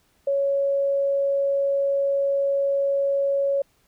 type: tone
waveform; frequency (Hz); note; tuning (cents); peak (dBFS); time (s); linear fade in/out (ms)
sine; 556; C#5; +5; -19; 0.27-3.62; 5
effects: pink hiss -64 dBFS RMS until 3.87 s